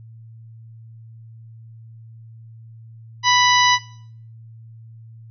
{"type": "harmonic tone with a mistuned harmonic", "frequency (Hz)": 987.8, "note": "B5", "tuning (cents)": 0, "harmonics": [1, 2, 3, 4, 5, 6], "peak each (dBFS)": [-16, -19, -21, -22, -23, -24], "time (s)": [3.23, 3.79], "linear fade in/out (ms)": 50, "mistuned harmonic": 5, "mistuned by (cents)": 15, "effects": ["noise-tail reverb RT60 0.6 s tail -20 dB re dry", "added 113 Hz sine -39 dBFS peak until 5.3 s"]}